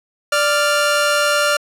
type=tone pair together; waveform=sawtooth; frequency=587.3 / 1394 Hz; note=D5 / F6; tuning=0 / -4 cents; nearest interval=octave + minor third; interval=1496 cents; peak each=-13 dBFS; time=0.32-1.57 s; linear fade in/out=5 ms; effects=low-pass 12000 Hz 12 dB/octave